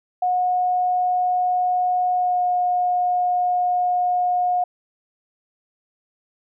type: tone with pitch glide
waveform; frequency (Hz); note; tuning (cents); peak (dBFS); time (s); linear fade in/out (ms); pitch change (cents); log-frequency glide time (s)
sine; 726 to 719.7; F#5 to F#5; -33 to -48; -17; 0.22-4.64; 5; -15; 2.15-2.42
effects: none